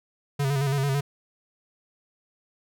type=tone with vibrato; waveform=square; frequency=138.59 Hz; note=C#3; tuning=in tune; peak=-23 dBFS; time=0.39-1.01 s; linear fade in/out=10 ms; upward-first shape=square; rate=9 Hz; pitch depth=50 cents each way; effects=none